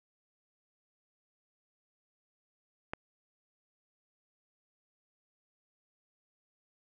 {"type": "click", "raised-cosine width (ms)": 0.5, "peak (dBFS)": -20, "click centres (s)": 2.935, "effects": []}